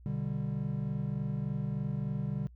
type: chord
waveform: triangle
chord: G major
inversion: first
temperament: equal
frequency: 123.47 / 146.83 / 196 Hz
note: B2 / D3 / G3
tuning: 0 / 0 / 0 cents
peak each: -35 / -32 / -35 dBFS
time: 0.06-2.47 s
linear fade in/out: 0 ms
effects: noise-tail reverb RT60 0.1 s tail -26 dB re dry + added 60 Hz sine -51 dBFS peak until 2.55 s